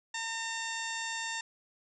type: harmonic tone with a mistuned harmonic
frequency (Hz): 909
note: A#5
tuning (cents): -44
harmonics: 1 / 2 / 3 / 4 / 5 / 6 / 7 / 8 / 9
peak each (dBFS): -41 / -38 / -43 / -43 / -48 / -47 / -50 / -42 / -53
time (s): 0.14-1.41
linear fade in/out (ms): 5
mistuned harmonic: 7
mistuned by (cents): -40
effects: none